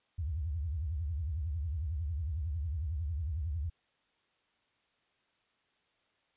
sine tone with vibrato, 77.6 Hz, D#2, 4 cents flat, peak -32 dBFS, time 0.18-3.7 s, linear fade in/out 10 ms, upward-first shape triangle, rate 11 Hz, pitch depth 300 cents each way, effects white hiss -74 dBFS RMS until 6.36 s + resampled to 8000 Hz

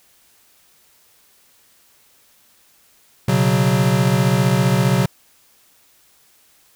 square chord, B suspended second, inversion none, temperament equal, 123.47 / 138.59 / 185 Hz, B2 / C#3 / F#3, 0 / 0 / 0 cents, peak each -19 dBFS, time 3.28-5.06 s, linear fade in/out 5 ms, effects white hiss -55 dBFS RMS until 6.75 s

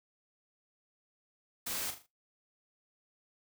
white noise with echo, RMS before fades -37 dBFS, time 1.66-1.91 s, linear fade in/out 10 ms, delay 39 ms, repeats 4, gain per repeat -8 dB, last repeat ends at 2.066 s, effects noise-tail reverb RT60 0.2 s tail -18 dB re dry

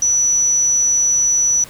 sine tone, 5920 Hz, F#8, in tune, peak -12 dBFS, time 0.02-1.64 s, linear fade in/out 2 ms, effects pink hiss -39 dBFS RMS until 1.69 s

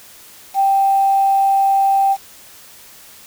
sine tone with quantisation, 784 Hz, G5, in tune, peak -11 dBFS, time 0.54-2.17 s, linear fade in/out 50 ms, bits 6, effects white hiss -42 dBFS RMS until 3.26 s

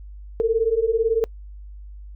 sine beating tone pair, 440 / 458 Hz, A4 / A#4, 0 / -31 cents, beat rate 18 Hz, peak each -21 / -19 dBFS, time 0.4-1.24 s, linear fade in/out 0 ms, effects noise-tail reverb RT60 0.1 s tail -26 dB re dry + added 50 Hz sine -36 dBFS peak until 2.15 s

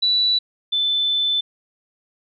sine tone pair in turn, 3951 / 3520 Hz, B7 / A7, 0 / 0 cents, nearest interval major second, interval 200 cents, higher first, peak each -15 / -17 dBFS, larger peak first, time 0.02-0.39 / 0.72-1.41 s, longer second, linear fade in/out 10 ms, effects none

